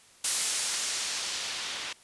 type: noise with low-pass filter sweep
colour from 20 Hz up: blue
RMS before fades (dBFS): -32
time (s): 0.24-1.93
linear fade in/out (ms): 5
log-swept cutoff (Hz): 10000 to 3200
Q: 0.87
effects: white hiss -57 dBFS RMS until 2.03 s + resampled to 24000 Hz